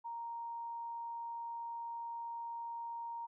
sine tone, 932.3 Hz, A#5, in tune, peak -40 dBFS, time 0.04-3.27 s, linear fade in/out 20 ms, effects none

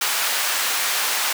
pink high-pass noise, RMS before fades -22 dBFS, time 0.01-1.33 s, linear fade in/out 5 ms, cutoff 1100 Hz, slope 12 dB/octave, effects none

